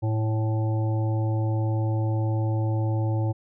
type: harmonic tone with a mistuned harmonic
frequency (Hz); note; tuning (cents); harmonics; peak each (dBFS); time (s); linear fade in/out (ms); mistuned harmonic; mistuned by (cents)
110; A2; 0; 1 / 3 / 5 / 7 / 8; -22 / -32 / -36 / -39 / -40; 0.02-3.33; 20; 8; -23
effects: none